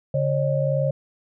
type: tone cluster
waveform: sine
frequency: 142.3 / 542 / 604 Hz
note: C#3 / C#5 / D5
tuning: +46 / -39 / +48 cents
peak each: -22 / -23 / -27 dBFS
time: 0.14-0.91 s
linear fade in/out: 5 ms
effects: none